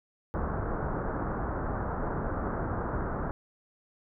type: low-pass noise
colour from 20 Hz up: pink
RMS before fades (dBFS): -32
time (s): 0.34-3.31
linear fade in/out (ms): 0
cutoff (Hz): 1500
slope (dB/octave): 48
effects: none